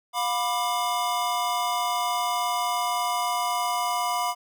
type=chord; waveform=square; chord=B diminished; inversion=second; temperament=just; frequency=711.2 / 987.8 / 1185.3 Hz; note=F5 / B5 / D6; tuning=+31 / 0 / +16 cents; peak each=-29 / -28 / -31 dBFS; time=0.13-4.35 s; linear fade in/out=50 ms; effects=none